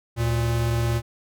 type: tone pair together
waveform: square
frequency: 73.42 / 116.55 Hz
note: D2 / A#2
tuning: 0 / 0 cents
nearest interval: minor sixth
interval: 800 cents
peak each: -29 / -22 dBFS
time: 0.16-1.02 s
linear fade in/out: 50 ms
effects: none